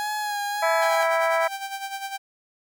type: tone with vibrato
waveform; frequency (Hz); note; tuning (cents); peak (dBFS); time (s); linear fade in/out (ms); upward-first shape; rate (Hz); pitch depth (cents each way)
30% pulse; 830.6; G#5; 0; -23; 0-1.03; 0; sine; 1.7; 34
type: harmonic tone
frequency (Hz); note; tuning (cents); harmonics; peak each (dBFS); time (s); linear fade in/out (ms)
329.1; E4; -3; 2 / 3 / 4 / 5 / 6 / 7; -22 / -26 / -28 / -30 / -32 / -33; 0.62-1.48; 10
type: tone with tremolo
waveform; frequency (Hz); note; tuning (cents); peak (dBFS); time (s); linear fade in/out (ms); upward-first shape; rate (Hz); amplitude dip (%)
sawtooth; 784; G5; 0; -24; 0.81-2.18; 20; sine; 9.9; 65
effects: none